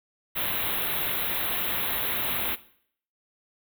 white band-stop noise, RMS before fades -28 dBFS, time 0.35-2.56 s, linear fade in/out 20 ms, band 3900 to 11000 Hz, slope 96 dB/octave, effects noise-tail reverb RT60 0.6 s tail -17 dB re dry

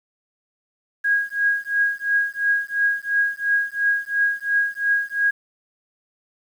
sine tone with tremolo, 1641 Hz, G#6, 21 cents flat, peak -14 dBFS, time 1.04-5.31 s, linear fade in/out 10 ms, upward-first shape triangle, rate 2.9 Hz, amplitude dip 100%, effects 8-bit

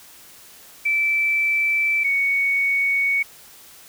sine tone pair in turn, 2324 / 2228 Hz, D7 / C#7, -19 / +8 cents, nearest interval minor second, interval 73 cents, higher first, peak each -17 dBFS, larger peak neither, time 0.85-2.04 / 2.04-3.23 s, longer neither, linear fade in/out 10 ms, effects white hiss -46 dBFS RMS until 3.88 s

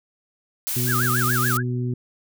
blue noise, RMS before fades -26 dBFS, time 0.67-1.57 s, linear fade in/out 0 ms
harmonic tone, 123.47 Hz, B2, in tune, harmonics 1 / 2 / 3, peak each -23 / -29 / -33 dBFS, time 0.76-1.94 s, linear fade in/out 5 ms
sine tone with vibrato, 1426 Hz, F6, 36 cents sharp, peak -22 dBFS, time 0.86-1.63 s, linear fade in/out 50 ms, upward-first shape sine, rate 6.9 Hz, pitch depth 290 cents each way
effects none

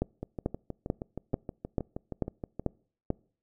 two click trains, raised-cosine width 2 ms, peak -14 / -22 dBFS, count 8 / 16, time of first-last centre 0.02-3.104 / 0.23-2.596 s, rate 2.27 / 6.34 Hz, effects noise-tail reverb RT60 0.5 s tail -26 dB re dry

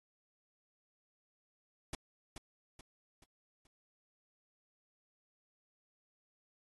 pink noise with echo, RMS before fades -40 dBFS, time 1.93-1.95 s, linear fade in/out 2 ms, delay 430 ms, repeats 4, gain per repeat -7 dB, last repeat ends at 3.67 s, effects AAC 32 kbps

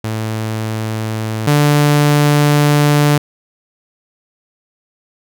sawtooth tone pair in turn, 110 / 146.83 Hz, A2 / D3, 0 / 0 cents, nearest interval perfect fourth, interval 500 cents, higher second, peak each -14 / -5 dBFS, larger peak second, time 0.04-1.47 / 1.47-3.18 s, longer second, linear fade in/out 5 ms, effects none

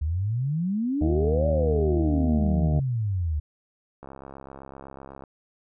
sine exponential two-way sweep, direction up then down, 72 to 587.3 to 72 Hz, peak -23 dBFS, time 0.01-3.4 s, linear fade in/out 10 ms, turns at 1.48 s
harmonic tone, 77 Hz, D#2, 17 cents flat, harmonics 1 / 2 / 3 / 4 / 5 / 6 / 8 / 9 / 10, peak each -23 / -29 / -33 / -37 / -41 / -41 / -36 / -39 / -47 dBFS, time 1.01-2.8 s, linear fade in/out 5 ms
click train, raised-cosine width 1 ms, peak -27 dBFS, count 83, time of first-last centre 4.03-5.238 s, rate 67.9 Hz
effects none

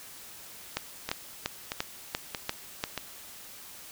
two click trains, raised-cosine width 0.2 ms, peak -14 / -11 dBFS, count 4 / 7, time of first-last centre 1.09-2.977 / 0.77-2.839 s, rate 1.59 / 2.9 Hz, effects white hiss -47 dBFS RMS until 3.91 s

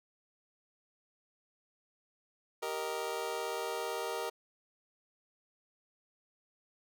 25% pulse chord, Eb major, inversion first, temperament just, 388.9 / 466.7 / 622.3 Hz, G4 / Bb4 / Eb5, -14 / +2 / 0 cents, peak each -37 / -34 / -37 dBFS, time 2.62-4.3 s, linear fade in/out 10 ms, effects none

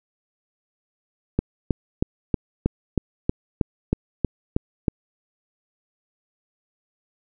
click train, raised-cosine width 3 ms, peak -6 dBFS, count 12, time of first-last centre 1.39-4.882 s, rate 3.15 Hz, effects none

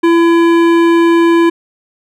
triangle tone with hard clipping, 336.4 Hz, E4, 35 cents sharp, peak -8 dBFS, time 0.03-1.5 s, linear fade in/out 10 ms, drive 18 dB, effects none

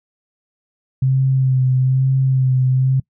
sine tone with vibrato, 131 Hz, C3, 2 cents sharp, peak -12 dBFS, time 1.02-3 s, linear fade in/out 5 ms, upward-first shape sine, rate 1.1 Hz, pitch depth 28 cents each way, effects noise-tail reverb RT60 0.1 s tail -24 dB re dry

